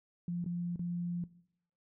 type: tone with dropouts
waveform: sine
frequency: 174.1 Hz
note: F3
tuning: 5 cents flat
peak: -33 dBFS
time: 0.28-1.24 s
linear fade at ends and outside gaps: 2 ms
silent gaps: 0.443-0.461 / 0.76-0.793 s
effects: noise-tail reverb RT60 0.7 s tail -19 dB re dry